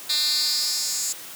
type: tone with high-pass filter sweep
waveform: 10% pulse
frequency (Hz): 300.8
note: D4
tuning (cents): +42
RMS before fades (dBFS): -24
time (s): 0.09-1.13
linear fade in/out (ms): 10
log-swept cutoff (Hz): 3800 to 6700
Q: 3.8
effects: white hiss -39 dBFS RMS until 1.35 s + high-pass 150 Hz 12 dB/octave